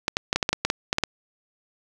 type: clicks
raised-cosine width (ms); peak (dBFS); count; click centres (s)
0.2; -4; 12; 0.081 / 0.169 / 0.329 / 0.36 / 0.428 / 0.491 / 0.53 / 0.65 / 0.701 / 0.929 / 0.984 / 1.037
effects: none